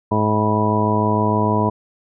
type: harmonic tone with a mistuned harmonic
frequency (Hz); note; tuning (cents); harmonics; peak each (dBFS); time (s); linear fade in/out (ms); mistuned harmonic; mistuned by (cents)
106.5; G#2; +44; 1 / 2 / 3 / 4 / 5 / 6 / 7 / 8 / 9; -21 / -21 / -25 / -24 / -30 / -25 / -30 / -32 / -20; 0.11-1.7; 10; 9; +35
effects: none